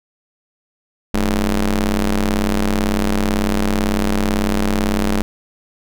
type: ring-modulated tone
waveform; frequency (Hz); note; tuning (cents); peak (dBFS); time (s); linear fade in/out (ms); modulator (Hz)
sawtooth; 98; G2; 0; -8; 1.14-5.22; 0; 117
effects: none